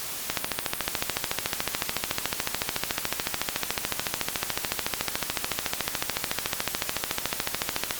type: click train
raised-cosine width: 0.2 ms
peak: -6 dBFS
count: 106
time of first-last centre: 0.3-7.909 s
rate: 13.8 Hz
effects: white hiss -34 dBFS RMS until 7.99 s + Opus 48 kbps